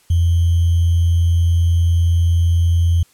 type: tone with sample-and-hold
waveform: sine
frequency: 84.8 Hz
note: E2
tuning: 50 cents sharp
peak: -11 dBFS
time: 0.1-3.03 s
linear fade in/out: 5 ms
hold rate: 3150 Hz
effects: white hiss -54 dBFS RMS until 3.13 s + low-pass 12000 Hz 12 dB/octave